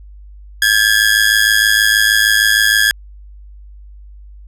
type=ring-modulated tone; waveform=sawtooth; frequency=1661.2 Hz; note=G#6; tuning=in tune; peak=-3 dBFS; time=0.62-2.91 s; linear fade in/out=0 ms; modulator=53.2 Hz; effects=added 50 Hz sine -34 dBFS peak until 4.47 s + resampled to 32000 Hz